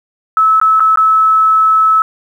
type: tone with dropouts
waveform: sine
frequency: 1300 Hz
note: E6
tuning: 24 cents flat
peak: -6 dBFS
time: 0.37-2.02 s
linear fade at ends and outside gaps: 1 ms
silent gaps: 0.6-0.614 / 0.797-0.804 / 0.958-0.973 s
effects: 7-bit